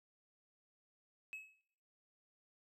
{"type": "tone with exponential decay", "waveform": "triangle", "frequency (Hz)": 2576, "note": "E7", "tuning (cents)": -41, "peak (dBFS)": -39, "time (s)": [1.33, 1.61], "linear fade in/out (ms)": 0, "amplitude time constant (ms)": 60, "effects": ["noise-tail reverb RT60 0.9 s tail -26 dB re dry", "tanh soft clip ceiling -37 dBFS"]}